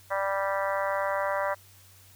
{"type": "harmonic tone", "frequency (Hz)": 196, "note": "G3", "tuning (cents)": 0, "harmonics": [3, 4, 5, 6, 7, 8, 9, 10], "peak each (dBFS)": [-29, -36, -32, -35, -38, -37, -41, -38], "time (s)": [0.1, 1.55], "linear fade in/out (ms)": 20, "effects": ["added 95 Hz sine -56 dBFS peak until 2.15 s", "white hiss -56 dBFS RMS until 2.15 s"]}